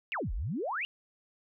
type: exponential two-way sweep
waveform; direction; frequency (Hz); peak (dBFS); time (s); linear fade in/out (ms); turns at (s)
sine; down then up; 2960 to 36.49 to 2960; -31; 0.12-0.85; 0; 0.33
effects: none